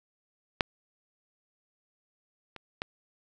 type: clicks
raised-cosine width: 0.3 ms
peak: -7 / -26 / -16 dBFS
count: 3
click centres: 0.608 / 2.563 / 2.819 s
effects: none